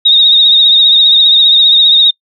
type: tone with vibrato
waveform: sine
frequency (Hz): 3729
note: A#7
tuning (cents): 0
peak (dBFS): -3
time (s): 0.05-2.11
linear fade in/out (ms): 10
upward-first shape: triangle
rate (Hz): 15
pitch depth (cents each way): 56
effects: noise-tail reverb RT60 0.1 s tail -25 dB re dry